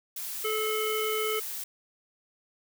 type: noise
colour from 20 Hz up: blue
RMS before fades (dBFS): -36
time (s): 0.16-1.64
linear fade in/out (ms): 5
type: harmonic tone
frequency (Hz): 432.5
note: A4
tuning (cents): -30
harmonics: 1 / 3 / 5 / 7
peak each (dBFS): -29 / -34 / -36 / -37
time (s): 0.44-1.4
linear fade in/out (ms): 10
effects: none